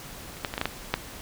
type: clicks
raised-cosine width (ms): 0.3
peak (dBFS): -27 / -10 / -16 / -12 / -9 / -9 / -6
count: 7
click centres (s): 0.369 / 0.448 / 0.539 / 0.579 / 0.614 / 0.656 / 0.94
effects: pink hiss -42 dBFS RMS until 1.21 s